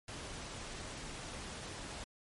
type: noise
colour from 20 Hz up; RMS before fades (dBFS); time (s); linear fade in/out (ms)
pink; -45; 0.08-2.04; 2
effects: low-pass 10000 Hz 12 dB/octave + MP3 48 kbps